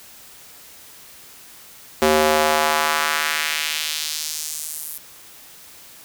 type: tone with high-pass filter sweep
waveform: square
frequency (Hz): 77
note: D#2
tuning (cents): -17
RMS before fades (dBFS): -21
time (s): 2.02-4.98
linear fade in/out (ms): 0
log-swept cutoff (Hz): 370 to 12000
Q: 1.3
effects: white hiss -44 dBFS RMS until 6.04 s